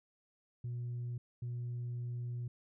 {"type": "tone bursts at uneven times", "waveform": "sine", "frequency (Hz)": 121.1, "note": "B2", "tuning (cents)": -34, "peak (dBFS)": -35, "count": 2, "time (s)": [[0.64, 1.18], [1.42, 2.48]], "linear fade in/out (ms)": 5, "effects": ["tanh soft clip ceiling -35 dBFS"]}